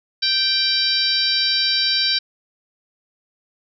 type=harmonic tone with a mistuned harmonic; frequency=778 Hz; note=G5; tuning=13 cents flat; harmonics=2 / 3 / 4 / 5 / 6 / 7; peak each=-28 / -29 / -26 / -21 / -20 / -26 dBFS; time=0.22-2.19 s; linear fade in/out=10 ms; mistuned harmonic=3; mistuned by=+20 cents; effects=none